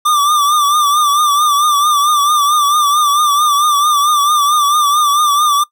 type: tone with vibrato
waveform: square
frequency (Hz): 1181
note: D6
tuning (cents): +9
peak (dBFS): -10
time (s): 0.05-5.64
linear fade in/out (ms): 10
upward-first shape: triangle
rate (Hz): 4.5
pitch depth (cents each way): 77
effects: noise-tail reverb RT60 0.1 s tail -21 dB re dry